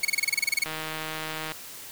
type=tone bursts; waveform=sawtooth; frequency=2217 Hz; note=C#7; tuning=in tune; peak=-17 dBFS; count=13; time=0.03-0.639 s; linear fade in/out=5 ms; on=21 ms; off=28 ms
type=click train; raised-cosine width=0.3 ms; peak=-17 dBFS; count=136; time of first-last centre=0.66-1.52 s; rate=157 Hz
effects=white hiss -42 dBFS RMS until 1.91 s